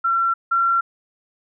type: tone pair in turn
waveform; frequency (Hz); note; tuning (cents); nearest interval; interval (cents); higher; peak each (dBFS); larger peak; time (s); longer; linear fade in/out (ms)
sine; 1358 / 1365; F6 / F6; -49 / -40; unison; 9; second; -16 / -15; second; 0.04-0.34 / 0.51-0.81; neither; 10
effects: none